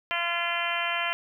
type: harmonic tone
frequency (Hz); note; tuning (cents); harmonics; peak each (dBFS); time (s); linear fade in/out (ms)
343.1; F4; -31; 2 / 3 / 4 / 5 / 6 / 7 / 8 / 9; -34 / -34 / -34 / -34 / -34 / -34 / -34 / -34; 0.11-1.13; 0
effects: 10-bit